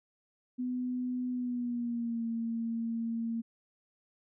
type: tone with pitch glide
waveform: sine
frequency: 250 to 229.3 Hz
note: B3 to A#3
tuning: +21 to -28 cents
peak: -31 dBFS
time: 0.58-3.42 s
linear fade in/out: 20 ms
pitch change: -149 cents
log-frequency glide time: 1.31-2.25 s
effects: none